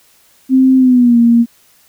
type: tone with pitch glide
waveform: sine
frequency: 261.6 to 234.4 Hz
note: C4 to A#3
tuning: 0 to +10 cents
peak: -5 dBFS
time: 0.49-1.46 s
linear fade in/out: 50 ms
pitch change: -190 cents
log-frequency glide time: 0.77-1.18 s
effects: white hiss -50 dBFS RMS until 1.88 s